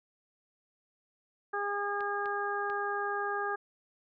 harmonic tone, 406.6 Hz, G#4, 37 cents flat, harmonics 1 / 2 / 3 / 4, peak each -36 / -36 / -36 / -36 dBFS, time 1.53-3.56 s, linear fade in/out 10 ms
clicks, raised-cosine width 0.3 ms, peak -31 dBFS, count 3, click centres 2.007 / 2.258 / 2.7 s
effects none

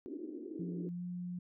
white band-pass noise, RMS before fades -44 dBFS, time 0.06-0.89 s, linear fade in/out 0 ms, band 280 to 370 Hz, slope 48 dB/octave
sine tone with pitch glide, 174.61 to 177.87 Hz, F3 to F3, 0 to +32 cents, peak -38 dBFS, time 0.59-1.39 s, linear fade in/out 5 ms, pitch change +32 cents, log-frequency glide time 0.92-1.03 s
effects none

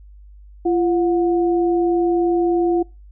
sine tone pair together, 342.9 / 726 Hz, F4 / F#5, -32 / -33 cents, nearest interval octave + minor second, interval 1299 cents, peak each -15 / -24 dBFS, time 0.65-2.83 s, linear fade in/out 10 ms, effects noise-tail reverb RT60 0.3 s tail -25 dB re dry + added 50 Hz sine -40 dBFS peak until 3.11 s

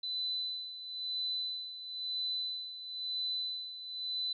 sine tone with tremolo, 4007 Hz, B7, 24 cents sharp, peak -32 dBFS, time 0.03-4.33 s, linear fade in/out 5 ms, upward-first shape sine, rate 1 Hz, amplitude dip 70%, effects none

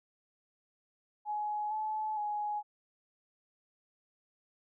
sine tone with pitch steps, 841 / 862 / 836 Hz, G#5 / A5 / G#5, +22 / -36 / +11 cents, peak -32 dBFS, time 1.25-2.63 s, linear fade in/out 50 ms, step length 460 ms, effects none

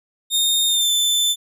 sawtooth tone with pitch glide, 3672 to 3533 Hz, A#7 to A7, -27 to +6 cents, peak -13 dBFS, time 0.3-1.36 s, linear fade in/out 50 ms, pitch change -67 cents, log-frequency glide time 0.67-0.9 s, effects none

